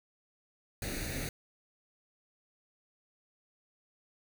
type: noise with comb filter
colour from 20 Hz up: pink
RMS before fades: -37 dBFS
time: 0.82-1.29 s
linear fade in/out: 2 ms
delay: 0.47 ms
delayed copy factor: +0.75
effects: none

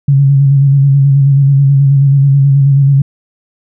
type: tone with vibrato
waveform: sine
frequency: 138.59 Hz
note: C#3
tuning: in tune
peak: -4 dBFS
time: 0.08-3.02 s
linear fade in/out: 5 ms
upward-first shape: square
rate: 9.3 Hz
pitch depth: 30 cents each way
effects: none

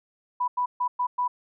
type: tone bursts at uneven times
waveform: sine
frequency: 987.8 Hz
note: B5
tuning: in tune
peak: -22 dBFS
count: 5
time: 0.4-0.48 / 0.57-0.66 / 0.8-0.88 / 0.99-1.07 / 1.18-1.28 s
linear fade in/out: 10 ms
effects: none

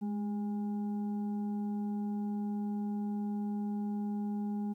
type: tone with frequency modulation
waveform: sine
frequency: 207.7 Hz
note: G#3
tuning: in tune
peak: -32 dBFS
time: 0.01-4.74 s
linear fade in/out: 20 ms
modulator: 613 Hz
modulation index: 0.31
effects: 12-bit

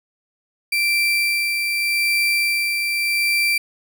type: tone with tremolo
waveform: 35% pulse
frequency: 2349 Hz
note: D7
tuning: in tune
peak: -14 dBFS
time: 0.72-3.58 s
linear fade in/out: 5 ms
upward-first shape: sine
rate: 0.83 Hz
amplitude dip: 35%
effects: none

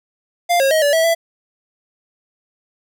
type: tone with pitch steps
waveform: square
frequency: 698 / 542 / 631 / 576 / 651 / 666 Hz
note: F5 / C#5 / D#5 / D5 / E5 / E5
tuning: -1 / -39 / +24 / -34 / -22 / +18 cents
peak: -13 dBFS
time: 0.49-1.15 s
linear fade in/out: 20 ms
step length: 110 ms
effects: none

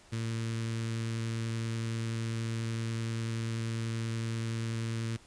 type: tone with notch filter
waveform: sawtooth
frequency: 113.8 Hz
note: A#2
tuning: 41 cents flat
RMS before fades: -34 dBFS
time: 0.12-5.17 s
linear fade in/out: 10 ms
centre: 730 Hz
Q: 0.59
effects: pink hiss -58 dBFS RMS until 5.26 s + resampled to 22050 Hz

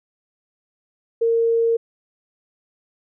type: tone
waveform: sine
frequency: 460 Hz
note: A#4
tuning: 23 cents flat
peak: -15 dBFS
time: 1.21-1.77 s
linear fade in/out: 10 ms
effects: none

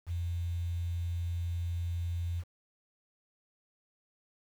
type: tone with quantisation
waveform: sine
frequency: 86 Hz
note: F2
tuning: 26 cents flat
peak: -31 dBFS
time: 0.06-2.44 s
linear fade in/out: 50 ms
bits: 9
effects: none

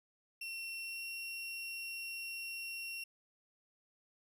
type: tone with pitch glide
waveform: 35% pulse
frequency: 2719 to 2735 Hz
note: F7 to F7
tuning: -47 to -37 cents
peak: -39 dBFS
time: 0.41-3.04 s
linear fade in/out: 5 ms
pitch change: +10 cents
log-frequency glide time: 0.8-1.04 s
effects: none

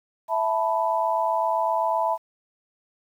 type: chord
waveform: sine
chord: E suspended fourth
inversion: none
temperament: equal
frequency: 659.3 / 880 / 987.8 Hz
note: E5 / A5 / B5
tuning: 0 / 0 / 0 cents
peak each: -25 dBFS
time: 0.28-2.18 s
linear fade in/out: 50 ms
effects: 9-bit

